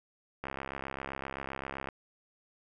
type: click train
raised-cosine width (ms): 0.5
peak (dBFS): -22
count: 99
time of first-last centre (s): 0.44-1.888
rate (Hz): 67.7
effects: none